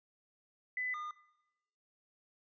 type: tone pair in turn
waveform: sine / triangle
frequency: 2004 / 1216.6 Hz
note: B6 / D#6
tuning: +25 / -39 cents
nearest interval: major sixth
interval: 864 cents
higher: first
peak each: -34 / -38 dBFS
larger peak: first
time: 0.77-0.94 / 0.94-1.11 s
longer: neither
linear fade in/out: 2 ms
effects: noise-tail reverb RT60 0.9 s tail -18 dB re dry + resampled to 16000 Hz